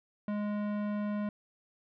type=tone with tanh clipping; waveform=sine; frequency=207.7 Hz; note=G#3; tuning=in tune; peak=-33 dBFS; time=0.28-1.29 s; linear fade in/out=2 ms; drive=17 dB; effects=none